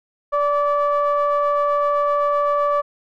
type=ring-modulated tone; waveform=triangle; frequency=288.7 Hz; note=D4; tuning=30 cents flat; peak=-11 dBFS; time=0.32-2.82 s; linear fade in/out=20 ms; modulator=870 Hz; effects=none